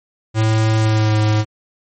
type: tone with pitch glide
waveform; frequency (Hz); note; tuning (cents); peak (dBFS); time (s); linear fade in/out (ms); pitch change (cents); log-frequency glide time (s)
square; 110 to 107.36; A2 to A2; 0 to -42; -13; 0.34-1.45; 50; -42; 0.76-1.19
effects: MP3 32 kbps